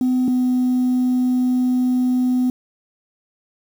sine tone pair in turn, 253.6 / 251.7 Hz, B3 / B3, +46 / +33 cents, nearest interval unison, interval 13 cents, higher first, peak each -13 dBFS, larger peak neither, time 0.01-0.28 / 0.28-2.5 s, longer second, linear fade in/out 2 ms, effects tanh soft clip ceiling -13 dBFS + 7-bit

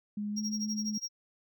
sine tone with pitch glide, 207.7 to 213.3 Hz, G#3 to G#3, 0 to +46 cents, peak -32 dBFS, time 0.17-0.98 s, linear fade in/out 5 ms, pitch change +46 cents, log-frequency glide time 0.32-0.42 s
triangle tone with tremolo, 5610 Hz, F8, 7 cents sharp, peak -31 dBFS, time 0.36-1.09 s, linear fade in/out 20 ms, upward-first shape sine, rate 12 Hz, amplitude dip 95%
effects none

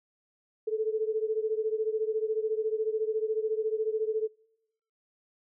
sine beating tone pair, 432.6 / 446.6 Hz, A4 / A4, -29 / +26 cents, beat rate 14 Hz, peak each -29 / -31 dBFS, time 0.67-4.28 s, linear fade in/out 10 ms, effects noise-tail reverb RT60 0.9 s tail -26 dB re dry

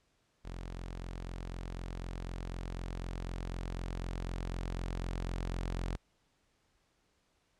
sawtooth tone with level ramp, 44 Hz, F1, 14 cents sharp, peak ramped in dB -37 to -30 dBFS, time 0.44-5.97 s, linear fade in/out 20 ms, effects pink hiss -74 dBFS RMS until 7.59 s + low-pass 8000 Hz 12 dB/octave

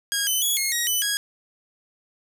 10% pulse tone with pitch steps, 1634 / 3032 / 3370 / 2154 / 1893 / 2999 / 1654 Hz, G#6 / F#7 / G#7 / C7 / A#6 / F#7 / G#6, -29 / +42 / +25 / +50 / +26 / +23 / -8 cents, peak -13 dBFS, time 0.12-1.17 s, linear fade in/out 0 ms, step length 150 ms, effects 9-bit

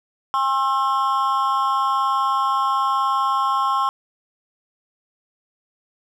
triangle tone with amplitude modulation, 1071 Hz, C6, 40 cents sharp, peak -11 dBFS, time 0.34-3.89 s, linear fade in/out 0 ms, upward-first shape sine, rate 261 Hz, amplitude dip 100%, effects none

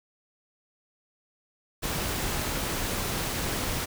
pink noise, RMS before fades -30 dBFS, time 1.82-3.86 s, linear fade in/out 20 ms, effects none

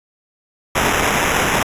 violet noise with sample-and-hold, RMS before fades -17 dBFS, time 0.75-1.63 s, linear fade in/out 5 ms, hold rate 4410 Hz, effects resampled to 32000 Hz

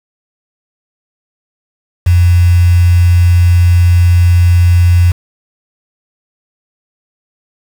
sine tone with quantisation, 88 Hz, F2, 14 cents sharp, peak -4 dBFS, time 2.06-5.12 s, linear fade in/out 10 ms, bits 4, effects none

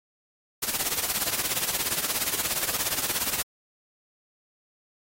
white noise with tremolo, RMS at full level -24 dBFS, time 0.62-3.43 s, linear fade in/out 10 ms, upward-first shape triangle, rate 17 Hz, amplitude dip 85%, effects AAC 48 kbps

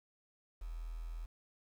sine tone with quantisation, 41.2 Hz, E1, in tune, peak -40 dBFS, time 0.61-1.26 s, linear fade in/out 10 ms, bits 10, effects none

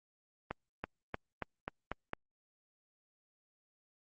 accelerating click train, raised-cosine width 0.5 ms, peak -21 dBFS, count 7, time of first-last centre 0.51-2.134 s, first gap 330 ms, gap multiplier 0.92, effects Opus 32 kbps

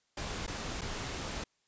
pink noise with dropouts, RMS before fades -38 dBFS, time 0.17-1.44 s, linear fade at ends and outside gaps 5 ms, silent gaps 0.466-0.477 / 0.811-0.816 s, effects white hiss -75 dBFS RMS until 1.67 s + resampled to 16000 Hz

